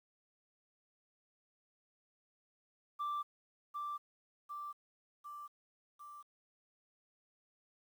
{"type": "tone with echo", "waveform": "sine", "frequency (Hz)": 1174.7, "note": "D6", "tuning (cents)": 0, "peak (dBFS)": -33, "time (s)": [2.99, 3.23], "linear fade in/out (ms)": 20, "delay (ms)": 750, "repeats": 4, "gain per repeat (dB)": -4, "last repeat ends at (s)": 6.23, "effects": ["tanh soft clip ceiling -34 dBFS", "11-bit"]}